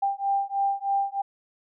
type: beating tone pair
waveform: sine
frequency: 791 / 794.2 Hz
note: G5 / G5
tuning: +15 / +22 cents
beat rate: 3.2 Hz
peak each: -26 dBFS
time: 0.02-1.22 s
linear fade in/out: 10 ms
effects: none